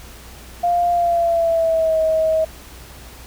sine tone with pitch glide, 699 to 637.3 Hz, F5 to D#5, +1 to +41 cents, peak -14 dBFS, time 0.63-2.45 s, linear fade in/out 10 ms, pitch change -160 cents, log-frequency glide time 0.91-1.98 s, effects added 60 Hz sine -40 dBFS peak until 3.26 s + pink hiss -41 dBFS RMS until 3.26 s

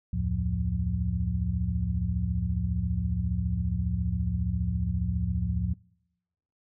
sine tone cluster, 69.3 / 84 / 111 / 177.1 Hz, C#2 / E2 / A2 / F3, 0 / +33 / +16 / +24 cents, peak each -31 dBFS, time 0.13-5.74 s, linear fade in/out 5 ms, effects noise-tail reverb RT60 0.9 s tail -25 dB re dry

